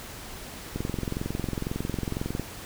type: click train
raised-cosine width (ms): 3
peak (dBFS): -16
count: 37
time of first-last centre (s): 0.76-2.396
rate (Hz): 22
effects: pink hiss -41 dBFS RMS until 2.65 s